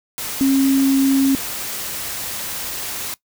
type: tone in noise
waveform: sine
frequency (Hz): 270.8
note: C#4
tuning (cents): -40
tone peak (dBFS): -12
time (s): 0.41-1.35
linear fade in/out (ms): 0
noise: white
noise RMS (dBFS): -27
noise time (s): 0.18-3.14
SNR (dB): +12
effects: noise-tail reverb RT60 0.1 s tail -19 dB re dry